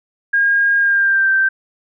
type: tone with pitch glide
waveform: sine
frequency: 1623 to 1562.3 Hz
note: G#6 to G6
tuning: -40 to -6 cents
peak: -11 dBFS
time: 0.33-1.49 s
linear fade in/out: 10 ms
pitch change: -66 cents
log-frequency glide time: 0.78-1.31 s
effects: none